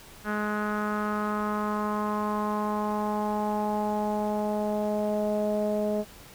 sawtooth tone with low-pass filter sweep, 210.2 Hz, G#3, 21 cents sharp, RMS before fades -28 dBFS, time 0.24-6.05 s, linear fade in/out 50 ms, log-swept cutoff 1500 to 580 Hz, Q 4.3, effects pink hiss -49 dBFS RMS until 6.34 s

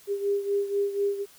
sine beating tone pair, 401.1 / 405.2 Hz, G4 / G#4, +40 / -43 cents, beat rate 4.1 Hz, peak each -25 / -30 dBFS, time 0.07-1.26 s, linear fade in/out 50 ms, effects white hiss -54 dBFS RMS until 1.38 s

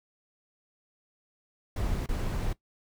brown noise with dropouts, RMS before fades -30 dBFS, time 1.76-2.53 s, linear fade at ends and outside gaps 5 ms, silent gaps 2.062-2.088 s, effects noise-tail reverb RT60 0.1 s tail -18 dB re dry

